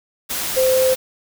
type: tone in noise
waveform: sine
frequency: 518 Hz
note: C5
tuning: 17 cents flat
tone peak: -13 dBFS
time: 0.56-0.95 s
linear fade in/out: 20 ms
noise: white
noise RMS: -24 dBFS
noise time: 0.29-0.96 s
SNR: +8 dB
effects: none